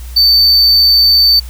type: tone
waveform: triangle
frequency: 4557 Hz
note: C#8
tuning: 47 cents sharp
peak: -4 dBFS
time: 0.16-1.4 s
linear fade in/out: 10 ms
effects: added 60 Hz sine -24 dBFS peak until 1.49 s + white hiss -38 dBFS RMS until 1.49 s